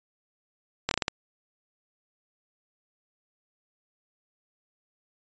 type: slowing click train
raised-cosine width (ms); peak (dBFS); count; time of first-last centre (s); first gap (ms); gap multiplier
0.2; -8; 6; 0.89-1.081; 22; 1.28
effects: resampled to 16000 Hz